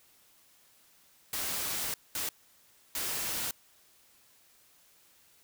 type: noise bursts at uneven times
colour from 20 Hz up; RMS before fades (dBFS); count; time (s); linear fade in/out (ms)
white; -34; 3; 1.33-1.94 / 2.15-2.29 / 2.95-3.51; 2
effects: white hiss -63 dBFS RMS until 5.43 s